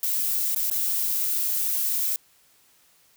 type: noise with dropouts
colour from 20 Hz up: violet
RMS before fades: -25 dBFS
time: 0.03-2.16 s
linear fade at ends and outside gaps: 1 ms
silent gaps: 0.548-0.561 / 0.701-0.713 s
effects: white hiss -60 dBFS RMS until 3.16 s